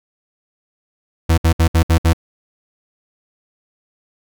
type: tone bursts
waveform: 40% pulse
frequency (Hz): 82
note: E2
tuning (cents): -9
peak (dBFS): -9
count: 6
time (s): 1.29-2.133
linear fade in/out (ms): 10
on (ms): 88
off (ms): 63
effects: none